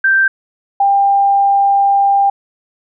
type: tone pair in turn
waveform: sine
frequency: 1568 / 795.9 Hz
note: G6 / G5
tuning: 0 / +26 cents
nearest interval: octave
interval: 1174 cents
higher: first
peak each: -8 dBFS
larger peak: neither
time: 0.04-0.28 / 0.8-2.3 s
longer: second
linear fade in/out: 5 ms
effects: none